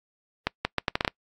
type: accelerating click train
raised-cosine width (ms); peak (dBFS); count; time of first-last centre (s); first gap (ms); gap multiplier
0.3; -7; 8; 0.47-1.078; 180; 0.74
effects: noise-tail reverb RT60 0.1 s tail -25 dB re dry + AAC 64 kbps